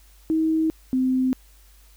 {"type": "tone pair in turn", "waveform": "sine", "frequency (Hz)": [318.6, 258.3], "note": ["D#4", "C4"], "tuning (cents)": [41, -22], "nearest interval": "major third", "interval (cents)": 363, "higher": "first", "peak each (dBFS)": [-18, -18], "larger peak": "neither", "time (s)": [[0.3, 0.7], [0.93, 1.33]], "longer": "neither", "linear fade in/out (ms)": 0, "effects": ["added 50 Hz sine -50 dBFS peak until 1.96 s", "white hiss -57 dBFS RMS until 1.96 s"]}